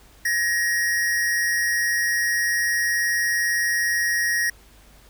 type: tone pair together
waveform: square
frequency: 1700 / 1880.2 Hz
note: G#6 / A#6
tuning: +40 / +14 cents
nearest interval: major second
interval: 174 cents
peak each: -29 / -21 dBFS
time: 0.25-4.5 s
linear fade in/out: 5 ms
effects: added 50 Hz sine -51 dBFS peak until 5.09 s + pink hiss -53 dBFS RMS until 5.09 s

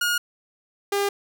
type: tone pair in turn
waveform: sawtooth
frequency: 1433 / 402.1 Hz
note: F6 / G4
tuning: +44 / +44 cents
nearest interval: octave + minor seventh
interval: 2200 cents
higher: first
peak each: -17 dBFS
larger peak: neither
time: 0.01-0.18 / 0.92-1.09 s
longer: neither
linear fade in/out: 5 ms
effects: none

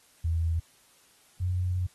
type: tone pair in turn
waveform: sine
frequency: 82.41 / 90.69 Hz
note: E2 / F#2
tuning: 0 / -34 cents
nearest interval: major second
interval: 166 cents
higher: second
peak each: -24 / -25 dBFS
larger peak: first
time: 0.24-0.6 / 1.4-1.87 s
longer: second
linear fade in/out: 10 ms
effects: white hiss -61 dBFS RMS until 1.94 s + AAC 32 kbps

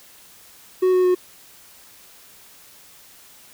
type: tone with pitch steps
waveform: triangle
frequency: 370 / 366.6 / 363.2 Hz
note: F#4 / F#4 / F#4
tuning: 0 / -16 / -32 cents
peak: -12 dBFS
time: 0.82-1.15 s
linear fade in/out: 10 ms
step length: 110 ms
effects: white hiss -48 dBFS RMS until 3.53 s

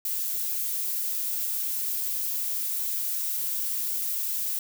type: noise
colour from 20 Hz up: violet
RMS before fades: -29 dBFS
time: 0.05-4.59 s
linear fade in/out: 2 ms
effects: none

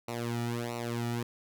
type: tone with flanger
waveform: sawtooth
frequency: 118.4 Hz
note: A#2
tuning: 27 cents sharp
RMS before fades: -34 dBFS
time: 0.08-1.23 s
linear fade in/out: 5 ms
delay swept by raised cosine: 0.6 to 1.9 ms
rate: 1.5 Hz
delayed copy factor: -0.95
effects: none

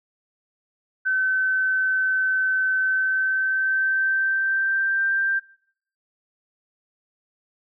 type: tone with pitch glide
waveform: sine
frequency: 1528 to 1577.3 Hz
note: G6 to G6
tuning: -45 to +10 cents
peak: -19 dBFS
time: 1.05-5.4 s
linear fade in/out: 20 ms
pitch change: +55 cents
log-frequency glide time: 2.77-5.14 s
effects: noise-tail reverb RT60 0.6 s tail -20 dB re dry

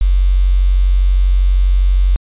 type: tone with quantisation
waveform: sine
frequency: 46.25 Hz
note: F#1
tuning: in tune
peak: -8 dBFS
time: 0.01-2.16 s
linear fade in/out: 0 ms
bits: 6
effects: resampled to 8000 Hz

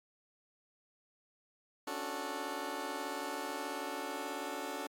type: chord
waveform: 15% pulse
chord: D major seventh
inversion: third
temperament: just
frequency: 275.3 / 293.7 / 367.1 / 440.5 Hz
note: C#4 / D4 / F#4 / A4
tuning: -12 / 0 / -14 / +2 cents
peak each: -38 / -37 / -37 / -37 dBFS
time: 1.87-4.87 s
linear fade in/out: 5 ms
effects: MP3 64 kbps

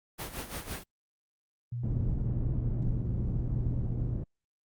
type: noise with tremolo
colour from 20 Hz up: pink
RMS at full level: -36 dBFS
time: 0.18-0.84 s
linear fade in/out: 20 ms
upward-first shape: sine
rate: 5.9 Hz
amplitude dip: 70%
type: tone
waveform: sine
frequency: 120 Hz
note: B2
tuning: 49 cents flat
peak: -32 dBFS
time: 1.72-4.14 s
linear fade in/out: 5 ms
type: low-pass noise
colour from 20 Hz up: pink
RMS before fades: -32 dBFS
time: 1.83-4.24 s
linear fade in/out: 5 ms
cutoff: 210 Hz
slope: 12 dB/octave
effects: Opus 32 kbps

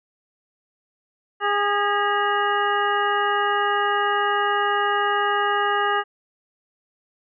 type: harmonic tone with a mistuned harmonic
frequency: 409 Hz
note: G#4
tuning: 26 cents flat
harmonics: 1 / 2 / 3 / 4 / 5 / 7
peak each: -26 / -24 / -23 / -26 / -30 / -32 dBFS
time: 1.4-6.04 s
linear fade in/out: 50 ms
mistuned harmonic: 5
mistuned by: -100 cents
effects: none

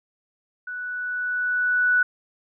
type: tone with level ramp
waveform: sine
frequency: 1480 Hz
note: F#6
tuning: in tune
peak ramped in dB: -30 to -15 dBFS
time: 0.67-2.03 s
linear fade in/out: 5 ms
effects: none

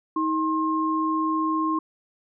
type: tone pair together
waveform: sine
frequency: 316.9 / 1066 Hz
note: D#4 / C6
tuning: +32 / +32 cents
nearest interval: octave + major sixth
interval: 2100 cents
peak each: -24 dBFS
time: 0.16-1.79 s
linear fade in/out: 5 ms
effects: none

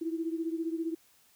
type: beating tone pair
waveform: sine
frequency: 324.9 / 339.9 Hz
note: E4 / F4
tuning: -25 / -47 cents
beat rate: 15 Hz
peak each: -32 / -36 dBFS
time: 0.01-0.95 s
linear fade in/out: 10 ms
effects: white hiss -64 dBFS RMS until 1.35 s

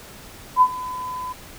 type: tone with ADSR envelope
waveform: sine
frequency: 1008 Hz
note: B5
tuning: 35 cents sharp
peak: -8 dBFS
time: 0.56-1.33 s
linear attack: 55 ms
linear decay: 59 ms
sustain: -19 dB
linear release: 11 ms
effects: pink hiss -42 dBFS RMS until 1.58 s

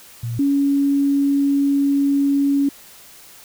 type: tone pair in turn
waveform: sine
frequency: 117.2 / 280.3 Hz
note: A#2 / C#4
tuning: +10 / +19 cents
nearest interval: octave + minor third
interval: 1509 cents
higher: second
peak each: -22 / -14 dBFS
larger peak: second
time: 0.23-0.39 / 0.39-2.69 s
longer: second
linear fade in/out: 5 ms
effects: white hiss -44 dBFS RMS until 3.44 s

